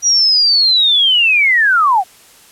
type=linear sweep; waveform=sine; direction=down; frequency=5830 to 701 Hz; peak=-8 dBFS; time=0.02-2.04 s; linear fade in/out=50 ms; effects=white hiss -44 dBFS RMS until 2.51 s + low-pass 12000 Hz 12 dB/octave